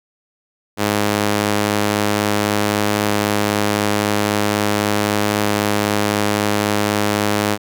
sawtooth tone with high-pass filter, 103.83 Hz, G#2, in tune, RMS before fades -18 dBFS, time 0.77-7.58 s, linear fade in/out 50 ms, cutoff 220 Hz, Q 0.58, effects none

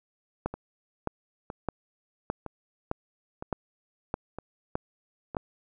two click trains, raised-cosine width 1 ms, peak -14 / -22 dBFS, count 9 / 6, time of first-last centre 0.46-5.368 / 0.54-5.348 s, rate 1.63 / 1.04 Hz, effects none

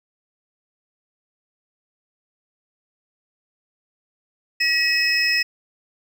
triangle tone cluster, 1921 / 2557 / 5170 Hz, B6 / D#7 / E8, -48 / +47 / -34 cents, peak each -20 dBFS, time 4.6-5.43 s, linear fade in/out 10 ms, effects none

